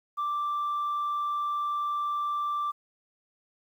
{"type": "tone", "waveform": "sine", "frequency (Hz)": 1174.7, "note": "D6", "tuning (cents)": 0, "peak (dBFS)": -25, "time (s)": [0.17, 2.72], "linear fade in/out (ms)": 20, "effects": ["tanh soft clip ceiling -25 dBFS", "10-bit"]}